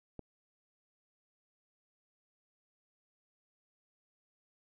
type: click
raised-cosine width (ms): 2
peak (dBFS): -30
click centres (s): 0.193
effects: none